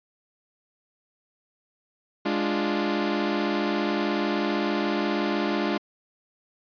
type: chord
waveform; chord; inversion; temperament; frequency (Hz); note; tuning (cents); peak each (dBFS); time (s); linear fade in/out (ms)
sawtooth; D diminished; second; equal; 207.7 / 293.7 / 349.2; Ab3 / D4 / F4; 0 / 0 / 0; -24; 2.25-5.78; 10
effects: resampled to 11025 Hz